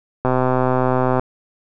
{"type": "click train", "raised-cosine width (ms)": 1, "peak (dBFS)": -4, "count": 122, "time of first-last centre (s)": [0.25, 1.195], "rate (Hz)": 128, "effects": []}